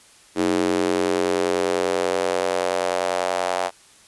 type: tone with high-pass filter sweep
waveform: square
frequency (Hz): 45.17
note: F#1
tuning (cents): -41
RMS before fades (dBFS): -22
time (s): 0.35-3.71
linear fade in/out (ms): 50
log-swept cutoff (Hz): 320 to 690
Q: 3
effects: white hiss -51 dBFS RMS until 4.07 s + resampled to 24000 Hz